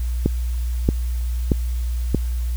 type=click train; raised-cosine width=3 ms; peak=-3 dBFS; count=4; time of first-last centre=0.26-2.147 s; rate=1.59 Hz; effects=added 60 Hz sine -20 dBFS peak until 2.56 s + white hiss -44 dBFS RMS until 2.56 s